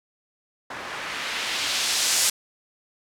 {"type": "noise with low-pass filter sweep", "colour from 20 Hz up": "blue", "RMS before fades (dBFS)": -26, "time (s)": [0.7, 2.3], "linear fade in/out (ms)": 5, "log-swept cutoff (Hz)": [1200, 8000], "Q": 0.95, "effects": []}